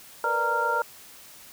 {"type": "tone cluster", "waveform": "sine", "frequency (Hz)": [465, 493.4, 591, 928, 1388], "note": ["A#4", "B4", "D5", "A#5", "F6"], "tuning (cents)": [-4, -2, 11, -8, -11], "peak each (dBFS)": [-33, -33, -32, -26, -26], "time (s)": [0.24, 0.82], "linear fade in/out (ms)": 2, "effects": ["white hiss -48 dBFS RMS until 1.52 s"]}